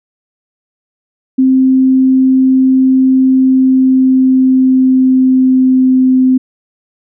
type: tone with pitch glide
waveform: sine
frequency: 261.6 to 258 Hz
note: C4 to C4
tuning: 0 to -24 cents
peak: -5 dBFS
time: 1.38-6.38 s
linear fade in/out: 10 ms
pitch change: -24 cents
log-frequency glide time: 3.26-6.22 s
effects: none